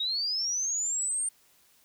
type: linear sweep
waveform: sine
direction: up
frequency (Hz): 3729 to 8870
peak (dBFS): -27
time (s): 0-1.29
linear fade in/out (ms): 5
effects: white hiss -63 dBFS RMS until 1.84 s